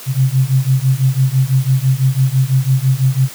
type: beating tone pair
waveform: sine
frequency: 129 / 135 Hz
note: C3 / C#3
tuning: -24 / -45 cents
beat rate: 6 Hz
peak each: -13 dBFS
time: 0.06-3.29 s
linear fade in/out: 50 ms
effects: white hiss -33 dBFS RMS until 3.34 s + high-pass 80 Hz 12 dB/octave